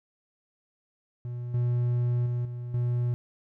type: tone with level steps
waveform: triangle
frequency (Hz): 121.4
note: B2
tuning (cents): -29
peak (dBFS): -30 / -21 / -24 / -31 / -22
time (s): 1.25-3.14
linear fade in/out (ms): 0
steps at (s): 1.54 / 2.26 / 2.45 / 2.74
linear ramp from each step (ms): 2
effects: none